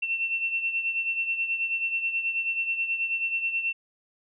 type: beating tone pair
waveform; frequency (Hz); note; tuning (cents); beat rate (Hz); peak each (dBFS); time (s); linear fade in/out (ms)
sine; 2700 / 2709.3; E7 / E7; +41 / +47; 9.3; -26 / -33; 0.02-3.73; 10
effects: none